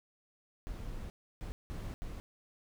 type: noise bursts at uneven times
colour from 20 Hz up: brown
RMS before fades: -41 dBFS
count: 4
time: 0.67-1.1 / 1.41-1.52 / 1.7-1.94 / 2.02-2.2 s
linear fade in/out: 0 ms
effects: none